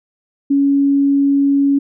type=tone; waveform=sine; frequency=279.4 Hz; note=C#4; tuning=14 cents sharp; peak=-10 dBFS; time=0.5-1.79 s; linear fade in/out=10 ms; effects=none